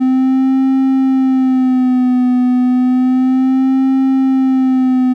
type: tone with vibrato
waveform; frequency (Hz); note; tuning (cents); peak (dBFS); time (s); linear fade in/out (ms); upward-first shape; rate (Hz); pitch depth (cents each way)
triangle; 257.6; C4; -27; -7; 0-5.14; 20; sine; 0.31; 53
effects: none